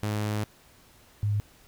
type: tone pair in turn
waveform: sawtooth / sine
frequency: 105.6 / 103.61 Hz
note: G#2 / G#2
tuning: +29 / -4 cents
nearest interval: unison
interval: 33 cents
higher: first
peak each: -23 dBFS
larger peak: neither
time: 0.03-0.44 / 1.23-1.4 s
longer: first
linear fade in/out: 0 ms
effects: pink hiss -57 dBFS RMS until 1.67 s